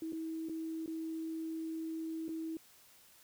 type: tone with dropouts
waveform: sine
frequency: 322.5 Hz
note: E4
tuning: 38 cents flat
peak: -37 dBFS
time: 0.02-2.57 s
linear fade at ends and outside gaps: 2 ms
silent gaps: 0.123-0.13 / 0.487-0.495 / 0.861-0.877 / 2.282-2.29 s
effects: white hiss -62 dBFS RMS until 3.23 s